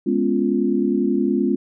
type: chord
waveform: sine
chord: C# dominant seventh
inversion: second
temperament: equal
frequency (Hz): 207.7 / 246.9 / 277.2 / 349.2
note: G#3 / B3 / C#4 / E#4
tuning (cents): 0 / 0 / 0 / 0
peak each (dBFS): -22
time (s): 0.06-1.56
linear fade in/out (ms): 10
effects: none